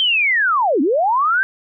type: linear two-way sweep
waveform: sine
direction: down then up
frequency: 3186 to 248.1 to 1599 Hz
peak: -13 dBFS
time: 0-1.43 s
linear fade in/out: 0 ms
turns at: 0.81 s
effects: none